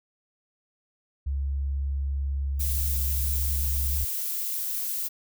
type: tone with pitch glide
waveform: sine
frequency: 69.1 to 68.62 Hz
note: C#2 to C#2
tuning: -5 to -17 cents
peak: -25 dBFS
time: 1.26-4.05 s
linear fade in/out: 10 ms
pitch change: -12 cents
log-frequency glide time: 2.41-2.71 s
type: noise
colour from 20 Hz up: violet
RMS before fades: -30 dBFS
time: 2.59-5.09 s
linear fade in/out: 20 ms
effects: none